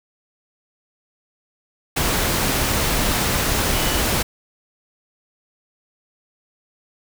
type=tone in noise; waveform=sine; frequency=2959 Hz; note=F#7; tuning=1 cent flat; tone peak=-31 dBFS; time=3.74-4.01 s; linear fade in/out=10 ms; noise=pink; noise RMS=-20 dBFS; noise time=1.96-4.23 s; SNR=-14 dB; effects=none